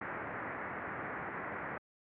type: low-pass noise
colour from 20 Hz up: white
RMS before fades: -41 dBFS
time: 0.01-1.78 s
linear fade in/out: 5 ms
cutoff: 2000 Hz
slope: 48 dB/octave
effects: high-pass 100 Hz 12 dB/octave

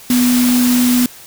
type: tone in noise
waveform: sine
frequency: 246.9 Hz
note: B3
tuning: in tune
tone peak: -10 dBFS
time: 0.1-1.06 s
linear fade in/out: 2 ms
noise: white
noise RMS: -20 dBFS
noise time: 0.1-1.06 s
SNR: +7 dB
effects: white hiss -38 dBFS RMS until 1.26 s

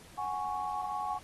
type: chord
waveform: sine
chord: F# suspended second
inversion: none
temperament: equal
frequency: 740 / 830.6 / 1108.7 Hz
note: F#5 / G#5 / C#6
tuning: 0 / 0 / 0 cents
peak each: -38 / -35 / -37 dBFS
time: 0.17-1.19 s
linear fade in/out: 20 ms
effects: pink hiss -55 dBFS RMS until 1.23 s + AAC 32 kbps

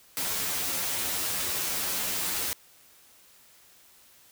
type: noise with comb filter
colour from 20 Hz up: white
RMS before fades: -30 dBFS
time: 0.17-2.53 s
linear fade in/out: 0 ms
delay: 11 ms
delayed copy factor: +0.9
effects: white hiss -57 dBFS RMS until 4.31 s

